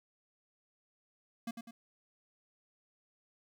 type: tone with echo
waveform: square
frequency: 231.7 Hz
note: A#3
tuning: 10 cents flat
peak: -37 dBFS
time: 1.47-1.51 s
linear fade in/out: 5 ms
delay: 100 ms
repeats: 2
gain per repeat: -6 dB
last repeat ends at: 1.71 s
effects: none